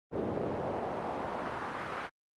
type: noise with band-pass filter sweep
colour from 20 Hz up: brown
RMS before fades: -35 dBFS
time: 0.11-2.1 s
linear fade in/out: 50 ms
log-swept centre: 450 to 1500 Hz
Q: 1.4
effects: high-pass 100 Hz 12 dB/octave + Opus 32 kbps